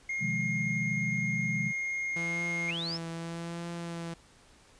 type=tone; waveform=triangle; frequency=2137 Hz; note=C7; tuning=36 cents sharp; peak=-29 dBFS; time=0.09-2.71 s; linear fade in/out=5 ms
type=chord; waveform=sine; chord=F half-diminished seventh; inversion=second; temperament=equal with one note detuned; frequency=126.58 / 155.56 / 174.61 / 207.7 Hz; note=Cb3 / Eb3 / F3 / Ab3; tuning=+43 / 0 / 0 / 0 cents; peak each=-36 dBFS; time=0.19-1.73 s; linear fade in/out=50 ms
type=tone with vibrato; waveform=sawtooth; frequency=168.3 Hz; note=E3; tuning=36 cents sharp; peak=-32 dBFS; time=2.16-4.14 s; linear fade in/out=5 ms; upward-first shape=triangle; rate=0.81 Hz; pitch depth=29 cents each way
type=linear sweep; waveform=sine; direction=up; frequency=2138 to 5450 Hz; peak=-33 dBFS; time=2.67-2.98 s; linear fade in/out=20 ms
effects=pink hiss -59 dBFS RMS until 4.79 s + resampled to 22050 Hz